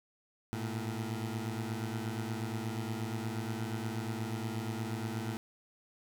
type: beating tone pair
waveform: 20% pulse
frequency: 108.6 / 117 Hz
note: A2 / A#2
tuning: -22 / +7 cents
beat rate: 8.4 Hz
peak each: -32 / -34 dBFS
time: 0.53-5.37 s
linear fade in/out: 0 ms
effects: none